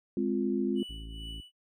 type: chord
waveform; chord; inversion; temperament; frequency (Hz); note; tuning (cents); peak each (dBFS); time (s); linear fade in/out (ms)
sine; F minor; first; equal; 207.7 / 261.6 / 349.2; Ab3 / C4 / F4; 0 / 0 / 0; -31; 0.17-0.83; 2
type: tone with tremolo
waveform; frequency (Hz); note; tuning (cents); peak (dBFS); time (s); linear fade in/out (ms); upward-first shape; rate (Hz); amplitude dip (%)
triangle; 2960; F#7; 0; -39; 0.75-1.52; 50; triangle; 2.3; 85
type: harmonic tone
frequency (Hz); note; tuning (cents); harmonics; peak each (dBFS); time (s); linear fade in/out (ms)
55; A1; 0; 1 / 2 / 3 / 4 / 5 / 6 / 7; -40 / -53 / -52 / -57 / -51 / -61 / -61; 0.89-1.41; 10
effects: noise-tail reverb RT60 0.1 s tail -25 dB re dry